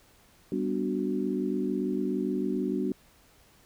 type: chord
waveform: sine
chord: G major seventh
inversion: none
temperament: equal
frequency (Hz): 196 / 246.9 / 293.7 / 370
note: G3 / B3 / D4 / F#4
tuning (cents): 0 / 0 / 0 / 0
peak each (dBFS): -32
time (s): 0.52-2.92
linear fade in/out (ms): 2
effects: pink hiss -60 dBFS RMS until 3.65 s